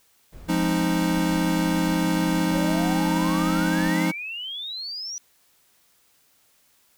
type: noise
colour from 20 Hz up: brown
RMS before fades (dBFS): -42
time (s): 0.32-3.9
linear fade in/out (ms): 10
type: chord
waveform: square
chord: F minor seventh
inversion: none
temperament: equal with one note detuned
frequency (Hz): 174.61 / 207.7 / 264.5 / 311.1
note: F3 / Ab3 / C4 / Eb4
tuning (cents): 0 / 0 / +19 / 0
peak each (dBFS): -25 / -30 / -30 / -25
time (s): 0.48-4.12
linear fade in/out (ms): 20
type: exponential sweep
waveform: sine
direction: up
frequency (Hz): 529 to 5920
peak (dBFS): -30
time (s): 2.52-5.18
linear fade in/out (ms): 0
effects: white hiss -62 dBFS RMS until 6.97 s